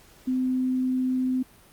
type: tone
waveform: sine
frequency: 256.6 Hz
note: C4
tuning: 34 cents flat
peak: -22 dBFS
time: 0.27-1.43 s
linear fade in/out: 10 ms
effects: pink hiss -54 dBFS RMS until 1.72 s + Opus 48 kbps